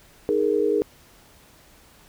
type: chord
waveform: sine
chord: D# suspended fourth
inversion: none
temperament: equal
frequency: 311.1 / 415.3 / 466.2 Hz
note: D#4 / G#4 / A#4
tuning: 0 / 0 / 0 cents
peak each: -26 / -21 / -23 dBFS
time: 0.29-0.82 s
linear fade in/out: 0 ms
effects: pink hiss -53 dBFS RMS until 2.08 s